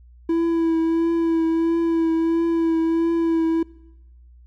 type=tone with vibrato; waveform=triangle; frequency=330 Hz; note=E4; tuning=2 cents sharp; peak=-15 dBFS; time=0.29-3.63 s; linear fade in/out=5 ms; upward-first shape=triangle; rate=1.5 Hz; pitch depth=27 cents each way; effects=noise-tail reverb RT60 1.0 s tail -23 dB re dry + added 60 Hz sine -45 dBFS peak until 4.46 s